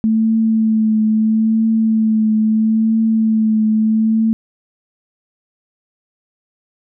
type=tone with vibrato; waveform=sine; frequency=220 Hz; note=A3; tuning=in tune; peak=-11 dBFS; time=0.04-4.33 s; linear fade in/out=0 ms; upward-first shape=triangle; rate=0.76 Hz; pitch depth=28 cents each way; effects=none